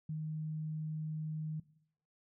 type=tone; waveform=sine; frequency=155.56 Hz; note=D#3; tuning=in tune; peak=-36 dBFS; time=0.09-1.6 s; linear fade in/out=5 ms; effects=noise-tail reverb RT60 0.7 s tail -19 dB re dry